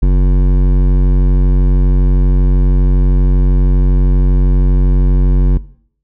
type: tone with hard clipping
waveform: triangle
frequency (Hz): 46.31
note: F#1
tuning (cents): +2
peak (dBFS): -8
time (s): 0.02-5.58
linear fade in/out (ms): 10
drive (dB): 17
effects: noise-tail reverb RT60 0.6 s tail -19 dB re dry